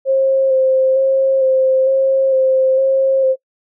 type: tone with vibrato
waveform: sine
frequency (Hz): 530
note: C5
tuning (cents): +22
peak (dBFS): -10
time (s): 0.05-3.36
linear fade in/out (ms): 50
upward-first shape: square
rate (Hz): 1.1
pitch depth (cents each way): 16
effects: noise-tail reverb RT60 0.1 s tail -21 dB re dry